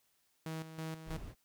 sawtooth tone with tremolo, 160 Hz, D#3, 49 cents sharp, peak -35 dBFS, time 0.46-1.17 s, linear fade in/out 2 ms, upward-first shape square, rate 3.1 Hz, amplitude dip 65%
brown noise, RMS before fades -45 dBFS, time 1.05-1.35 s, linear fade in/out 50 ms
effects white hiss -75 dBFS RMS until 1.44 s

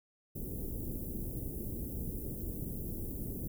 pink band-stop noise, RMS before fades -39 dBFS, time 0.35-3.48 s, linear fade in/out 10 ms, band 400 to 13000 Hz, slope 24 dB/octave, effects none

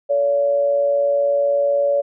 sine tone with amplitude modulation, 568 Hz, C#5, 42 cents sharp, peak -12 dBFS, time 0.09-2.02 s, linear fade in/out 20 ms, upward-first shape sine, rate 120 Hz, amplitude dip 50%, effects none

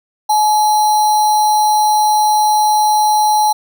sine tone with sample-and-hold, 850 Hz, G#5, 40 cents sharp, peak -9 dBFS, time 0.29-3.53 s, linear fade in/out 10 ms, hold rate 4900 Hz, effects none

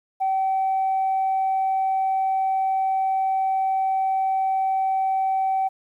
sine tone, 767 Hz, G5, 38 cents flat, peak -18 dBFS, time 0.2-5.69 s, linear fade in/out 20 ms, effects tanh soft clip ceiling -16 dBFS + 10-bit

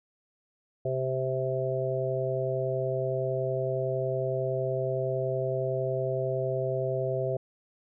harmonic tone, 130.81 Hz, C3, in tune, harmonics 1 / 3 / 4 / 5, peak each -32 / -32 / -32 / -32 dBFS, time 0.85-7.37 s, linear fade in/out 5 ms, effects none

